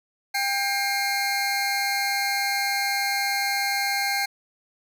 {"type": "tone pair together", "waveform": "25% pulse", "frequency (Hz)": [796.7, 2130], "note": ["G5", "C7"], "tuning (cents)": [28, 30], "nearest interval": "octave + perfect fourth", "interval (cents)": 1702, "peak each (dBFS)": -22, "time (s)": [0.34, 4.26], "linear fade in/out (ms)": 10, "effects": []}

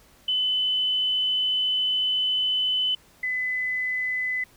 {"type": "tone pair in turn", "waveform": "sine", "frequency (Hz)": [3018, 2011], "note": ["F#7", "B6"], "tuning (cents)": [34, 31], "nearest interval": "perfect fifth", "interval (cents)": 703, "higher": "first", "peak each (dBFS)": [-21, -24], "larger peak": "first", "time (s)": [[0.28, 2.95], [3.23, 4.44]], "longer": "first", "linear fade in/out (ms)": 5, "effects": ["pink hiss -56 dBFS RMS until 4.56 s"]}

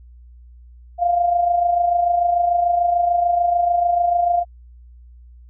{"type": "tone with amplitude modulation", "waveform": "sine", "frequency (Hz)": 698.5, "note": "F5", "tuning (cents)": 0, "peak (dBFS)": -12, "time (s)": [0.98, 4.45], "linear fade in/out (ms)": 50, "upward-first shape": "sine", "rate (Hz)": 26.8, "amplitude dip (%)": 55, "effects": ["added 60 Hz sine -41 dBFS peak until 5.49 s"]}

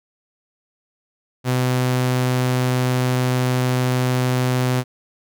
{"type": "tone", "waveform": "sawtooth", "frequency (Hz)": 126.7, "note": "B2", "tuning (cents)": 45, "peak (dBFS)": -13, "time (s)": [1.44, 4.84], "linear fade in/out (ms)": 50, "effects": []}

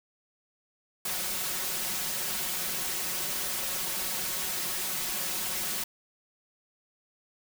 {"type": "noise with comb filter", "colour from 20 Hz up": "white", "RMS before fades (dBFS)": -32, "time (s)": [1.05, 5.84], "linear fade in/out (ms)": 5, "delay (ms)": 5.4, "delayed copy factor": 0.9, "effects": []}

